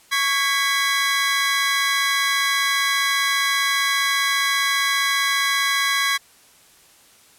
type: tone cluster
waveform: 25% pulse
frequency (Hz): 1115 / 1645 / 1992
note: C#6 / G#6 / B6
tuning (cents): +10 / -17 / +14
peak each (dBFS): -19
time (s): 0.11-6.18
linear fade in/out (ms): 20
effects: white hiss -52 dBFS RMS until 7.38 s + low-pass 12000 Hz 12 dB/octave